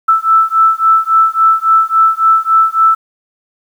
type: beating tone pair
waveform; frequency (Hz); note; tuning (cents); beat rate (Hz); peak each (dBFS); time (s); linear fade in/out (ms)
sine; 1318.5 / 1322.1; E6 / E6; 0 / +5; 3.6; -10; 0.08-2.95; 10
effects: 7-bit